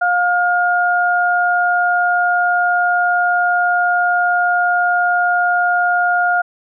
sine tone pair together, 710 / 1421.3 Hz, F5 / F6, +28 / +30 cents, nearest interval octave, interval 1202 cents, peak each -15 dBFS, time 0.01-6.42 s, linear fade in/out 10 ms, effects none

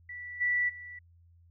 sine tone with level steps, 1961 Hz, B6, 13 cents flat, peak -39 / -25 / -42 dBFS, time 0.09-0.99 s, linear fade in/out 5 ms, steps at 0.4 / 0.68 s, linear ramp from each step 20 ms, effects added 85 Hz sine -57 dBFS peak until 1.5 s

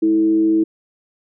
sine tone with frequency modulation, 324.3 Hz, E4, 28 cents flat, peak -12 dBFS, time 0.02-0.64 s, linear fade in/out 10 ms, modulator 114 Hz, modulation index 0.31, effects none

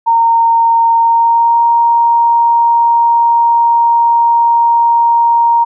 sine tone with pitch glide, 921 to 934.4 Hz, A#5 to A#5, -21 to +4 cents, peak -6 dBFS, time 0.06-5.65 s, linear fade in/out 20 ms, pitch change +25 cents, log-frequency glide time 0.98-1.63 s, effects none

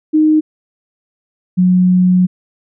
sine tone pair in turn, 309.4 / 182.12 Hz, D#4 / F#3, -10 / -27 cents, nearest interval major sixth, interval 917 cents, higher first, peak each -7 dBFS, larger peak neither, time 0.13-0.41 / 1.57-2.27 s, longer second, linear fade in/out 20 ms, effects none

